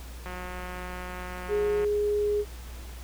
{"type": "click train", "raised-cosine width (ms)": 0.5, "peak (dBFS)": -24, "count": 288, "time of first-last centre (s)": [0.26, 1.846], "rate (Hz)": 181}
{"type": "tone", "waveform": "sine", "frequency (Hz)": 415.3, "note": "G#4", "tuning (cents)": 0, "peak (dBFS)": -23, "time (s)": [1.48, 2.45], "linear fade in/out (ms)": 50}
{"effects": ["added 60 Hz sine -39 dBFS peak until 3.03 s", "pink hiss -48 dBFS RMS until 3.03 s"]}